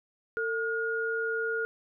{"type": "tone pair together", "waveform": "sine", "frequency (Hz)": [450.4, 1430], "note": ["A4", "F6"], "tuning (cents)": [40, 41], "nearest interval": "octave + minor sixth", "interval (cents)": 2001, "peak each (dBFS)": [-31, -30], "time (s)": [0.37, 1.65], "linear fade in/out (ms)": 0, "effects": []}